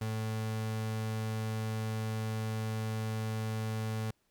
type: tone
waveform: 35% pulse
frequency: 110 Hz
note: A2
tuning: in tune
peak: -31 dBFS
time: 0.01-4.11 s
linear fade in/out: 5 ms
effects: pink hiss -75 dBFS RMS until 4.3 s